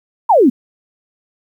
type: exponential sweep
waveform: sine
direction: down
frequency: 1012 to 225 Hz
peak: -6 dBFS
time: 0.29-0.5 s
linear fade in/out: 10 ms
effects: 8-bit